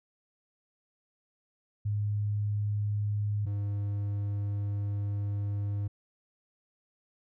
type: tone pair in turn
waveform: sine / triangle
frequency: 103.83 / 101.69 Hz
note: G#2 / G#2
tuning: 0 / -36 cents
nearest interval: unison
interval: 36 cents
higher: first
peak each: -27 dBFS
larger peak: neither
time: 1.85-3.46 / 3.46-5.88 s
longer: second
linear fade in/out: 10 ms
effects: none